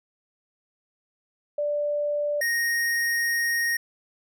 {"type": "tone pair in turn", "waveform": ["sine", "square"], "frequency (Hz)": [587.3, 1864.6], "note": ["D5", "A#6"], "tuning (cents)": [0, 0], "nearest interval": "octave + minor sixth", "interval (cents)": 2000, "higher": "second", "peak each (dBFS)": -23, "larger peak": "neither", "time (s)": [[1.58, 2.41], [2.41, 3.77]], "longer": "second", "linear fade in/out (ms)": 5, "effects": []}